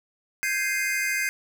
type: chord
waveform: square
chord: Ab major seventh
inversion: third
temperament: equal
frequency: 1568 / 1661.2 / 2093 / 2489 Hz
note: G6 / Ab6 / C7 / Eb7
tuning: 0 / 0 / 0 / 0 cents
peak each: -32 / -33 / -27 / -33 dBFS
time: 0.43-1.29 s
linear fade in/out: 0 ms
effects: none